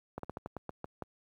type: slowing click train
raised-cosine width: 1 ms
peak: -24 dBFS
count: 9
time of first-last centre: 0.18-1.023 s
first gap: 53 ms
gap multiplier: 1.19
effects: high-pass 60 Hz 12 dB/octave + 11-bit